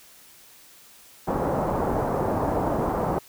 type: low-pass noise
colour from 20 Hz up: white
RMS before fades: -25 dBFS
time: 1.27-3.19 s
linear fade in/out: 10 ms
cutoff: 910 Hz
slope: 24 dB/octave
effects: white hiss -51 dBFS RMS until 3.28 s